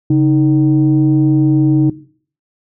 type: tone pair together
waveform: sine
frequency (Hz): 138.59 / 311.8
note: C#3 / D#4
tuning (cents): 0 / +4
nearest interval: octave + major second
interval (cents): 1404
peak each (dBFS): -10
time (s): 0.1-1.9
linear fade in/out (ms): 5
effects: noise-tail reverb RT60 0.5 s tail -18 dB re dry + tanh soft clip ceiling -3 dBFS